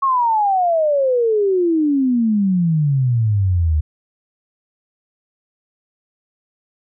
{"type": "exponential sweep", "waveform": "sine", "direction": "down", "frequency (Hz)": [1108.7, 74.2], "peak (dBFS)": -13, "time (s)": [0.02, 3.81], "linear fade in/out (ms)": 10, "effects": []}